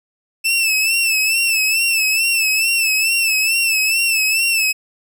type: tone with vibrato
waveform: sawtooth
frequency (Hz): 2646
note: E7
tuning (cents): +6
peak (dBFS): -11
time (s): 0.44-4.73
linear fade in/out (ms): 20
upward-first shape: sine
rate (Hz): 2.3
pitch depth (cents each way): 67
effects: none